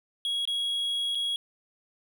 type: tone with dropouts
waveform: triangle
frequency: 3317 Hz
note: G#7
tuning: 3 cents flat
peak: -25 dBFS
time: 0.25-1.36 s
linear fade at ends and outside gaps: 1 ms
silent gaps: 0.453-0.475 / 1.149-1.153 s
effects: none